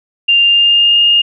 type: tone with pitch glide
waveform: sine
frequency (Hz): 2794 to 2833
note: F7 to F7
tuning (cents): 0 to +24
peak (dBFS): -6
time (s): 0.28-1.22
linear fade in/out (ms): 10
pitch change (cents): +24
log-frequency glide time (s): 0.41-1
effects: none